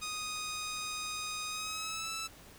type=tone with pitch glide; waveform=10% pulse; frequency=1244.5 to 1317.7 Hz; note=D#6 to E6; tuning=0 to -1 cents; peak=-28 dBFS; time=0.01-2.28 s; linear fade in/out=20 ms; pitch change=+99 cents; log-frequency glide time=1.48-2.09 s; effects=pink hiss -55 dBFS RMS until 2.58 s